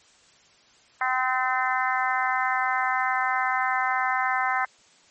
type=harmonic tone; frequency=256.9 Hz; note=C4; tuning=32 cents flat; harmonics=3 / 4 / 5 / 6 / 7 / 8; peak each=-27 / -28 / -29 / -30 / -30 / -31 dBFS; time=1.01-4.65 s; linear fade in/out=2 ms; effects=white hiss -57 dBFS RMS until 5.1 s + MP3 32 kbps